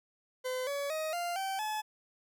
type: tone with pitch steps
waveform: 40% pulse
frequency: 510 / 565.9 / 627.9 / 696.7 / 773 / 857.7 Hz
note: C5 / C#5 / D#5 / F5 / G5 / A5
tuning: -44 / +36 / +16 / -4 / -24 / -44 cents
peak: -32 dBFS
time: 0.44-1.82 s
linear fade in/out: 20 ms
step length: 230 ms
effects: none

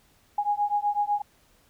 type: beating tone pair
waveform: sine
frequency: 821 / 829 Hz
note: G#5 / G#5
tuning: -20 / -3 cents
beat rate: 8 Hz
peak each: -26 dBFS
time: 0.38-1.22 s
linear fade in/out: 5 ms
effects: pink hiss -62 dBFS RMS until 1.69 s

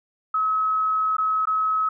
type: tone with dropouts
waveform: sine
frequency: 1283 Hz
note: E6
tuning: 47 cents flat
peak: -19 dBFS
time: 0.34-1.89 s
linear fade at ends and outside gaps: 5 ms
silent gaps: 1.168-1.182 / 1.455-1.471 s
effects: none

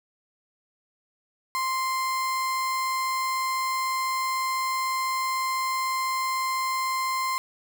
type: tone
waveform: 35% pulse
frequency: 1046 Hz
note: C6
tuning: 1 cent flat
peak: -23 dBFS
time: 1.55-7.38 s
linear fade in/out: 0 ms
effects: none

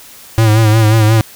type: tone with vibrato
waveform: square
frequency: 109.7 Hz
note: A2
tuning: 5 cents flat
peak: -7 dBFS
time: 0.38-1.21 s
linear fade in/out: 0 ms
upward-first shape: sine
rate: 5.6 Hz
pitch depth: 56 cents each way
effects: white hiss -37 dBFS RMS until 1.35 s

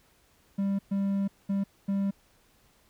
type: tone bursts at uneven times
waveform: triangle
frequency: 197.4 Hz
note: G3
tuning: 12 cents sharp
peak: -23 dBFS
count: 4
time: 0.58-0.79 / 0.91-1.28 / 1.49-1.64 / 1.88-2.11 s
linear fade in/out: 10 ms
effects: pink hiss -64 dBFS RMS until 2.89 s

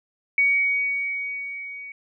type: tone with level ramp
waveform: sine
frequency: 2249 Hz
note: C#7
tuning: 24 cents sharp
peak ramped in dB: -15 to -35 dBFS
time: 0.38-1.92 s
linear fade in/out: 2 ms
effects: none

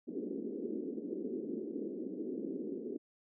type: band-pass noise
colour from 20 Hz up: white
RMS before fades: -40 dBFS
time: 0.07-2.98 s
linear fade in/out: 20 ms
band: 210 to 420 Hz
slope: 48 dB/octave
effects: none

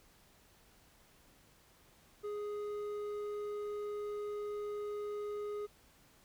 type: tone with hard clipping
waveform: sine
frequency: 415.3 Hz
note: G#4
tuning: in tune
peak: -39 dBFS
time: 2.23-5.67 s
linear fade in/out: 20 ms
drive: 6 dB
effects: pink hiss -65 dBFS RMS until 6.24 s

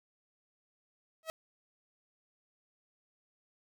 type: tone with exponential growth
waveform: sawtooth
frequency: 642 Hz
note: E5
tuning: 46 cents flat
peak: -28 dBFS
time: 1.23-1.3 s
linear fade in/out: 0 ms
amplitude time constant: 15 ms
effects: none

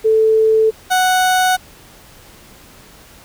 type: tone pair in turn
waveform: sine / 30% pulse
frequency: 440 / 740 Hz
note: A4 / F#5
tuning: 0 / 0 cents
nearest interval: major sixth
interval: 900 cents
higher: second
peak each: -9 / -9 dBFS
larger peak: neither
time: 0.04-0.71 / 0.9-1.57 s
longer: neither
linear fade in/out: 20 ms
effects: pink hiss -43 dBFS RMS until 3.24 s

